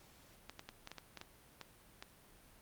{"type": "clicks", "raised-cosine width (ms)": 0.2, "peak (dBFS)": -29, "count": 10, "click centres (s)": [0.496, 0.594, 0.69, 0.874, 0.916, 0.983, 1.173, 1.214, 1.613, 2.025], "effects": ["pink hiss -63 dBFS RMS until 2.61 s", "Opus 48 kbps"]}